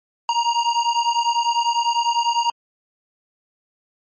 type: beating tone pair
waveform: square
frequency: 936 / 946 Hz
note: A#5 / A#5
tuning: +7 / +25 cents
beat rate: 10 Hz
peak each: -21 dBFS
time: 0.29-2.5 s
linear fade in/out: 2 ms
effects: MP3 32 kbps